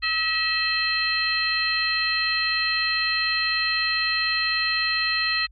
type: tone cluster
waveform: sine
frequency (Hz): 1291 / 1927 / 2606 / 3141 / 4152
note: E6 / B6 / E7 / G7 / C8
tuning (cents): -37 / -43 / -20 / +3 / -14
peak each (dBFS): -31 / -26 / -27 / -33 / -25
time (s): 0.02-5.47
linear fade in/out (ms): 20
effects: added 50 Hz sine -48 dBFS peak until 5.51 s + Opus 48 kbps